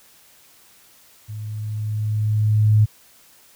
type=tone with level ramp; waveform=sine; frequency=107 Hz; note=A2; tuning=48 cents flat; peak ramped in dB=-29 to -10 dBFS; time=1.28-2.86 s; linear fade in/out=20 ms; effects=white hiss -52 dBFS RMS until 3.55 s